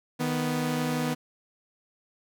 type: tone pair together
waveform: sawtooth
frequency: 155.8 / 246.9 Hz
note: D#3 / B3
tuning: +3 / 0 cents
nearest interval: minor sixth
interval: 797 cents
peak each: -26 / -24 dBFS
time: 0.19-1.15 s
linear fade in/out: 20 ms
effects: none